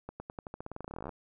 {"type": "accelerating click train", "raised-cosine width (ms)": 1, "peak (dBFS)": -26, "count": 24, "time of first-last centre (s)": [0.09, 1.093], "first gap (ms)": 110, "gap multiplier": 0.9, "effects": []}